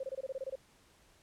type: tone bursts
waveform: sine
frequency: 531 Hz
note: C5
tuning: 25 cents sharp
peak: -35 dBFS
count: 10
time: 0-0.556 s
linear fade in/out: 5 ms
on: 34 ms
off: 24 ms
effects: pink hiss -65 dBFS RMS until 1.22 s + low-pass 11000 Hz 12 dB/octave